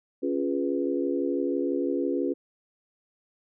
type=chord; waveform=sine; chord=C# dominant seventh; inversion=none; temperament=equal; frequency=277.2 / 349.2 / 415.3 / 493.9 Hz; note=C#4 / E#4 / G#4 / B4; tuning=0 / 0 / 0 / 0 cents; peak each=-28 / -29 / -32 / -32 dBFS; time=0.22-2.34 s; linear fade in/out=20 ms; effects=none